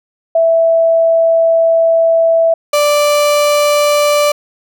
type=tone pair in turn; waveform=sine / 35% pulse; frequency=659.3 / 587.4 Hz; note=E5 / D5; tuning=0 / 0 cents; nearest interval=major second; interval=200 cents; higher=first; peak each=-7 dBFS; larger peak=neither; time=0.35-2.54 / 2.73-4.32 s; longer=first; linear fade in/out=5 ms; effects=none